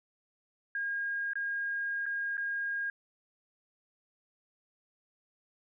sine tone with dropouts, 1624 Hz, G#6, 39 cents flat, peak -31 dBFS, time 0.75-2.9 s, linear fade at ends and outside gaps 2 ms, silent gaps 1.334-1.355 / 2.057-2.063 / 2.37-2.378 s, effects none

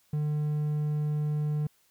triangle tone, 150 Hz, D3, 37 cents sharp, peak -24 dBFS, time 0.13-1.67 s, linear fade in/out 5 ms, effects white hiss -67 dBFS RMS until 1.9 s

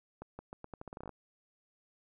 accelerating click train, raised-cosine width 1 ms, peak -30 dBFS, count 14, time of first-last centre 0.22-1.093 s, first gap 170 ms, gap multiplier 0.82, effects none

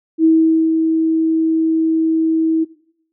sine tone with ADSR envelope, 322.2 Hz, E4, 39 cents flat, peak -7 dBFS, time 0.18-2.65 s, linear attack 64 ms, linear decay 460 ms, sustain -5 dB, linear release 20 ms, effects noise-tail reverb RT60 0.7 s tail -20 dB re dry

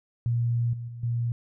sine tone with level steps, 118.4 Hz, A#2, 27 cents sharp, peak -22 / -32 / -36 / -24 dBFS, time 0.26-1.32 s, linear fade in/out 0 ms, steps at 0.73 / 0.88 / 1.03 s, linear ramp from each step 5 ms, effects none

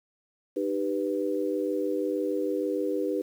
sine chord, Eb augmented, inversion none, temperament equal with one note detuned, 305.6 / 392 / 493.9 Hz, Eb4 / G4 / B4, -31 / 0 / 0 cents, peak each -30 dBFS, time 0.56-3.22 s, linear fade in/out 10 ms, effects 9-bit

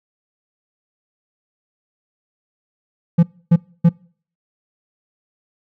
triangle tone bursts, 170 Hz, F3, 46 cents flat, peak -5 dBFS, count 3, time 3.18-3.893 s, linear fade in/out 10 ms, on 51 ms, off 280 ms, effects noise-tail reverb RT60 0.5 s tail -25 dB re dry

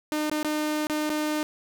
sawtooth tone with dropouts, 303.9 Hz, D#4, 41 cents flat, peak -21 dBFS, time 0.12-1.43 s, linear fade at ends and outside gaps 0 ms, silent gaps 0.298-0.314 / 0.43-0.447 / 0.869-0.898 / 1.095-1.101 s, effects none

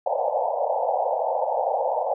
pink band-pass noise, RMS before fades -24 dBFS, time 0.06-2.14 s, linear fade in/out 5 ms, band 500 to 900 Hz, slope 96 dB/octave, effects none

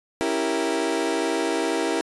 30% pulse chord, C# diminished seventh, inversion none, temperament equal, 277.2 / 329.6 / 392 / 466.2 Hz, C#4 / E4 / G4 / Bb4, 0 / 0 / 0 / 0 cents, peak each -28 / -23 / -26 / -25 dBFS, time 0.21-2.01 s, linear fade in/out 0 ms, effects resampled to 24000 Hz

